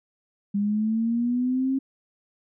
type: linear sweep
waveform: sine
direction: up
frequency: 200 to 270 Hz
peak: -21 dBFS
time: 0.54-1.79 s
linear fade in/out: 10 ms
effects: none